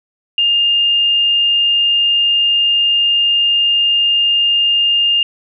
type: tone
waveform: sine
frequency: 2816 Hz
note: F7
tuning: 14 cents sharp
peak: -10 dBFS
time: 0.38-5.23 s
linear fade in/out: 2 ms
effects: none